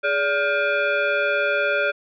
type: tone with frequency modulation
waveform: sine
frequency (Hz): 417.1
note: G#4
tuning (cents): +7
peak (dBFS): -18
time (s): 0.03-1.92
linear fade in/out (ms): 20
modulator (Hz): 994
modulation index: 1.9
effects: none